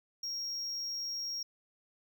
triangle tone, 5588 Hz, F8, in tune, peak -34 dBFS, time 0.23-1.43 s, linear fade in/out 5 ms, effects none

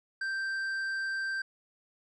sine tone with tanh clipping, 1568 Hz, G6, in tune, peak -32 dBFS, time 0.21-1.42 s, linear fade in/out 5 ms, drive 7 dB, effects none

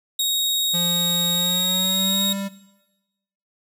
sawtooth tone, 3764 Hz, A#7, 16 cents sharp, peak -16 dBFS, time 0.19-2.33 s, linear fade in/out 5 ms
square tone with pitch glide, 174.61 to 197.13 Hz, F3 to G3, 0 to +10 cents, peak -26 dBFS, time 0.73-2.49 s, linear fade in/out 20 ms, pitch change +210 cents, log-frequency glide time 1.33-2.25 s
effects noise-tail reverb RT60 1.0 s tail -17 dB re dry

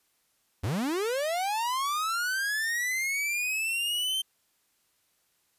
45% pulse linear sweep, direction up, 78.4 to 3136 Hz, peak -27 dBFS, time 0.63-4.22 s, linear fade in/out 10 ms, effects white hiss -71 dBFS RMS until 5.58 s + resampled to 32000 Hz

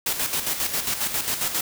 white noise with tremolo, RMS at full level -24 dBFS, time 0.06-1.61 s, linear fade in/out 5 ms, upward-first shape square, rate 7.4 Hz, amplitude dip 55%, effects none

